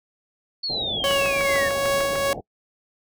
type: exponential sweep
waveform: sine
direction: down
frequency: 4485 to 1781 Hz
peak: -24 dBFS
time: 0.63-1.69 s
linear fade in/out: 10 ms
type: low-pass noise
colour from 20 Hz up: white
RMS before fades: -34 dBFS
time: 0.69-2.41 s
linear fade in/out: 10 ms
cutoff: 810 Hz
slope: 96 dB/octave
type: tone with tremolo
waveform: sawtooth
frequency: 555 Hz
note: C#5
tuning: 2 cents sharp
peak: -15 dBFS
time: 1.04-2.33 s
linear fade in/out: 0 ms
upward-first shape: sine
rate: 2.5 Hz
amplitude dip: 30%
type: click train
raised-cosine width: 0.5 ms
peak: -15 dBFS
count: 8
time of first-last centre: 1.11-2.156 s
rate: 6.69 Hz
effects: noise-tail reverb RT60 0.1 s tail -25 dB re dry